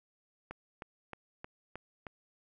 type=click train; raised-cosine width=0.5 ms; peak=-27 dBFS; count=6; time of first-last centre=0.51-2.068 s; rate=3.21 Hz; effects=none